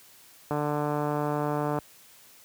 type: click train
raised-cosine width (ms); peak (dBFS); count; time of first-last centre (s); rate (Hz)
1; -15; 190; 0.51-1.787; 148
effects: white hiss -54 dBFS RMS until 2.44 s + high-pass 60 Hz 12 dB/octave